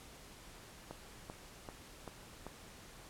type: click train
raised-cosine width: 1 ms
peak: -30 dBFS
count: 5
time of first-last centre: 0.91-2.466 s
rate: 2.57 Hz
effects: pink hiss -55 dBFS RMS until 3.09 s + low-pass 12000 Hz 12 dB/octave